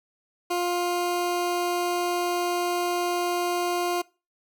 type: tone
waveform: 20% pulse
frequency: 352.2 Hz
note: F4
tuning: 15 cents sharp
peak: -19 dBFS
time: 0.5-4.02 s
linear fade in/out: 10 ms
effects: noise-tail reverb RT60 0.3 s tail -22 dB re dry